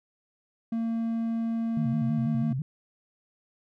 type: tone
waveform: triangle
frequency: 228.2 Hz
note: A#3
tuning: 37 cents flat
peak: -24 dBFS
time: 0.72-2.53 s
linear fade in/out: 5 ms
type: tone with vibrato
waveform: sine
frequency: 143.1 Hz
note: D3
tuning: 45 cents flat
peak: -27 dBFS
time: 1.77-2.62 s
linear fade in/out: 2 ms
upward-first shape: square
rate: 6.1 Hz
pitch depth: 150 cents each way
effects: none